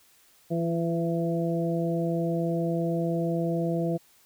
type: harmonic tone with a mistuned harmonic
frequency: 167.3 Hz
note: E3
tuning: 26 cents sharp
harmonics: 1 / 2 / 3 / 4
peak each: -27 / -30 / -32 / -33 dBFS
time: 0.5-3.98 s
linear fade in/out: 20 ms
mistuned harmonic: 2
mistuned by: +16 cents
effects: white hiss -60 dBFS RMS until 4.25 s